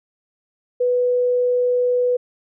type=tone; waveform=sine; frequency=493.9 Hz; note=B4; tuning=in tune; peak=-15 dBFS; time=0.8-2.17 s; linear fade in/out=10 ms; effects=none